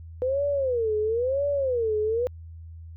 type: tone with vibrato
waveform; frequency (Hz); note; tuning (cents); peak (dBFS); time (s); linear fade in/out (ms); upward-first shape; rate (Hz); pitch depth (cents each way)
sine; 493.9; B4; 0; -22; 0.22-2.27; 0; sine; 0.99; 260
effects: added 82 Hz sine -39 dBFS peak until 2.96 s